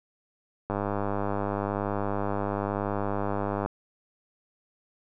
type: click train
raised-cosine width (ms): 1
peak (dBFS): -15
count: 300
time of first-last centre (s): 0.7-3.66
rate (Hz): 101
effects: none